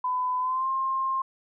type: tone with pitch glide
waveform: sine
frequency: 1005 to 1061.1 Hz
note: B5 to C6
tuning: +30 to +24 cents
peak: -24 dBFS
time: 0.04-1.22 s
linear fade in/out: 5 ms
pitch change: +94 cents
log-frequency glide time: 0.39-0.69 s
effects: none